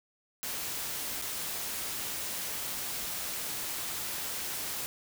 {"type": "noise with dropouts", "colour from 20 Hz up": "white", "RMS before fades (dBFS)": -36, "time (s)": [0.43, 4.86], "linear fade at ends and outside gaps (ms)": 0, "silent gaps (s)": [1.215, 1.222], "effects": []}